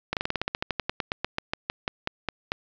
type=slowing click train; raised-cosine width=0.3 ms; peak=-10 dBFS; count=23; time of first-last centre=0.13-2.519 s; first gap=38 ms; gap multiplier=1.09; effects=resampled to 16000 Hz + 8-bit